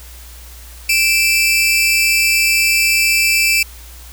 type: tone pair together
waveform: sawtooth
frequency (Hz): 2349 / 2637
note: D7 / E7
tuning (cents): 0 / 0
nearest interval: major second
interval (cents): 200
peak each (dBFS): -11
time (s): 0.89-3.63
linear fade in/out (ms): 5
effects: added 60 Hz sine -35 dBFS peak until 4.12 s + white hiss -40 dBFS RMS until 4.12 s